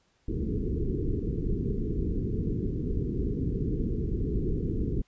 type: low-pass noise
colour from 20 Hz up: pink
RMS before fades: -29 dBFS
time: 0.28-5.02 s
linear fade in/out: 5 ms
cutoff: 450 Hz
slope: 96 dB/octave
effects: pink hiss -69 dBFS RMS until 5.07 s + resampled to 16000 Hz